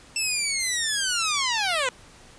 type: linear sweep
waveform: 10% pulse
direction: down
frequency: 2675 to 484.7 Hz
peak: -14 dBFS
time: 0.16-1.89 s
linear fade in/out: 2 ms
effects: pink hiss -50 dBFS RMS until 2.38 s + resampled to 22050 Hz